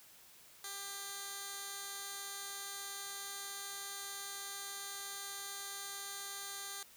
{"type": "tone with band-pass filter", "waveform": "15% pulse", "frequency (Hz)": 397.6, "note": "G4", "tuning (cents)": 25, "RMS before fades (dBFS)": -45, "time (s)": [0.64, 6.83], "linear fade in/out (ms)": 2, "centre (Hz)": 8700, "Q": 0.71, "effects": ["white hiss -60 dBFS RMS until 6.96 s"]}